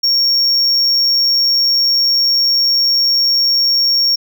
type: tone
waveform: triangle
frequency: 5530 Hz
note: F8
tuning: 18 cents flat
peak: -9 dBFS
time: 0.03-4.16 s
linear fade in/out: 10 ms
effects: none